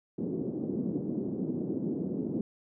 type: band-pass noise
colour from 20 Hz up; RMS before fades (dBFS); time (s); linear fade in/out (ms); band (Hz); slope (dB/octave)
pink; -33; 0.18-2.41; 2; 180 to 360; 24
effects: none